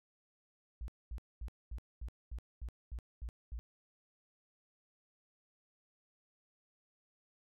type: tone bursts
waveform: sine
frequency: 58.27 Hz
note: A#1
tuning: in tune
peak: -39 dBFS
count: 10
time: 0.81-3.59 s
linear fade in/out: 0 ms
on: 71 ms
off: 230 ms
effects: none